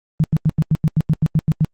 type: tone bursts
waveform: sine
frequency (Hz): 156.2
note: D#3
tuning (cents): +7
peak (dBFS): -11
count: 12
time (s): 0.2-1.647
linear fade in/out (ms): 0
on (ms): 39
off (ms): 89
effects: Opus 24 kbps